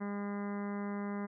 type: harmonic tone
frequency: 202.8 Hz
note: G#3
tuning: 41 cents flat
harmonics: 1 / 2 / 3 / 4 / 5 / 6 / 7 / 8 / 9 / 10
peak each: -36 / -44 / -49 / -50 / -49 / -51 / -55 / -55 / -57 / -55 dBFS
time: 0-1.27 s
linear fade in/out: 20 ms
effects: none